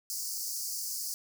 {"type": "high-pass noise", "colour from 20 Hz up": "pink", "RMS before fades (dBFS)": -36, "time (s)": [0.1, 1.14], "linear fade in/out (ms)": 0, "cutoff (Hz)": 4600, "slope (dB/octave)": 96, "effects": []}